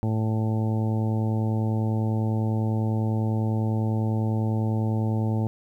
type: harmonic tone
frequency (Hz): 110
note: A2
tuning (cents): 0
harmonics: 1 / 2 / 3 / 4 / 5 / 6 / 7 / 8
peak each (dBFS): -23 / -28 / -34 / -38 / -39 / -44 / -40 / -41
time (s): 0.03-5.47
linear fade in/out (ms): 0
effects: 10-bit